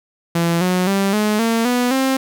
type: tone with pitch steps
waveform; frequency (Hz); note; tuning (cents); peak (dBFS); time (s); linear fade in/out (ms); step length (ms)
sawtooth; 169 / 182.18 / 196.39 / 211.7 / 228.2 / 246 / 265.2; E3 / F#3 / G3 / G#3 / A#3 / B3 / C4; +43 / -27 / +3 / +33 / -37 / -7 / +23; -11; 0.35-2.17; 5; 260
effects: none